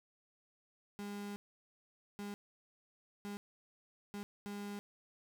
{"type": "tone bursts at uneven times", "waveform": "35% pulse", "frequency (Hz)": 203.5, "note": "G#3", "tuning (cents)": -35, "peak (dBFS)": -40, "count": 5, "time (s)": [[0.99, 1.36], [2.19, 2.34], [3.25, 3.37], [4.14, 4.23], [4.46, 4.79]], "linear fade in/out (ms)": 0, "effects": []}